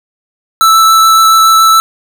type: tone with vibrato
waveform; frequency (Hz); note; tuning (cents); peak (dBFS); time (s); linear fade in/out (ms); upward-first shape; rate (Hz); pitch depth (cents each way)
square; 1318.5; E6; 0; -4; 0.61-1.8; 0; triangle; 7.1; 9
effects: none